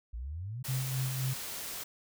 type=exponential sweep; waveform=sine; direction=up; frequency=53.7 to 133.7 Hz; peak=-36 dBFS; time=0.13-0.63 s; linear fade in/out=10 ms
type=noise; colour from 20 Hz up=white; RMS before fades=-40 dBFS; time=0.64-1.84 s; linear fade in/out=10 ms
type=tone with tremolo; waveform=sine; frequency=130.8 Hz; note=C3; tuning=in tune; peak=-29 dBFS; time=0.68-1.34 s; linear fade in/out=10 ms; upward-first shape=sine; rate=3.8 Hz; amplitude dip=45%
effects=none